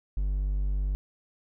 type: tone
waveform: triangle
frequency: 49 Hz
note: G1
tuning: in tune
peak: -23 dBFS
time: 0.17-0.95 s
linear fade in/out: 0 ms
effects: none